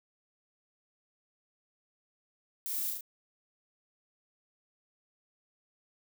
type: noise with echo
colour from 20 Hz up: violet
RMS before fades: -37 dBFS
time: 2.66-2.9 s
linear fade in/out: 0 ms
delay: 36 ms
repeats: 3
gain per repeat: -2 dB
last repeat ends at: 3.008 s
effects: none